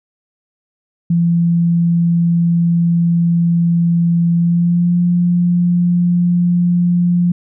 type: tone with pitch glide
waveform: sine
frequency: 170 to 175.28 Hz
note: F3 to F3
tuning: -46 to +7 cents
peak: -10 dBFS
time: 1.1-7.32 s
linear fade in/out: 5 ms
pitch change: +53 cents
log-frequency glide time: 4.35-4.99 s
effects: none